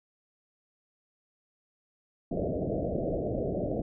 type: low-pass noise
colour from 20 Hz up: white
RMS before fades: -31 dBFS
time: 2.31-3.82 s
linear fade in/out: 5 ms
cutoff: 670 Hz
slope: 96 dB/octave
effects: none